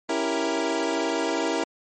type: chord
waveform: 25% pulse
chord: C# diminished seventh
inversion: none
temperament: equal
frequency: 277.2 / 329.6 / 392 / 466.2 Hz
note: C#4 / E4 / G4 / Bb4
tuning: 0 / 0 / 0 / 0 cents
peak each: -27 / -23 / -28 / -25 dBFS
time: 0.09-1.64 s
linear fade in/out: 5 ms
effects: MP3 32 kbps